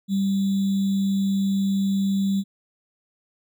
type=tone with sample-and-hold; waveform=sine; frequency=196 Hz; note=G3; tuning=in tune; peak=-19 dBFS; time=0.08-2.44 s; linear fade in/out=50 ms; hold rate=3675 Hz; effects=none